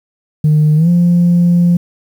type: tone with pitch glide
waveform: sine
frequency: 152.4 to 174.05 Hz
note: D#3 to F3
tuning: -36 to -6 cents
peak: -5 dBFS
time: 0.44-1.77 s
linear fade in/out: 5 ms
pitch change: +230 cents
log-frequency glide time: 0.76-0.89 s
effects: tanh soft clip ceiling -4 dBFS + 7-bit